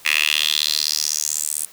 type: tone with high-pass filter sweep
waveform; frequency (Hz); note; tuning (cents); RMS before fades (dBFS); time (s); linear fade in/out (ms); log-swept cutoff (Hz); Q
10% pulse; 75.8; D#2; -45; -21; 0.05-1.66; 5; 2300 to 9300; 4.2
effects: white hiss -46 dBFS RMS until 1.72 s